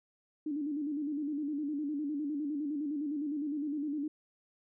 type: tone with vibrato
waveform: sine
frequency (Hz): 293.8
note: D4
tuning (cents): +1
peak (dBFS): -32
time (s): 0.46-4.08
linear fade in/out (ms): 5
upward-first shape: square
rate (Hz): 9.8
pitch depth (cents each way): 72
effects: none